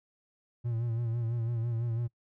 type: tone with vibrato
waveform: triangle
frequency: 116.54 Hz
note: A#2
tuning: in tune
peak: -27 dBFS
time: 0.64-2.08 s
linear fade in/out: 20 ms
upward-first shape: sine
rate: 6 Hz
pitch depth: 56 cents each way
effects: noise-tail reverb RT60 0.1 s tail -24 dB re dry